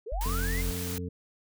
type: linear sweep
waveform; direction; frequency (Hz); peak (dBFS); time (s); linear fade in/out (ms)
sine; up; 392 to 2144; -35; 0.06-0.62; 10
type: tone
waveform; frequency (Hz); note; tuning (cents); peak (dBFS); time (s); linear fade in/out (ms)
sine; 46.25; F#1; 0; -28; 0.12-0.71; 0
type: noise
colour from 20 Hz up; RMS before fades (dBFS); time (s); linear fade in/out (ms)
white; -38; 0.21-0.98; 0
type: harmonic tone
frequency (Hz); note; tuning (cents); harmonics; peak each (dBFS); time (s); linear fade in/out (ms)
88.9; F2; +31; 1 / 2 / 3 / 5; -35 / -38 / -40 / -40; 0.25-1.09; 10
effects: none